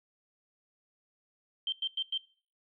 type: tone bursts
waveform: sine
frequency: 3136 Hz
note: G7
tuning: in tune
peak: -29 dBFS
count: 4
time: 1.67-2.176 s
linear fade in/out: 2 ms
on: 53 ms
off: 98 ms
effects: noise-tail reverb RT60 0.4 s tail -19 dB re dry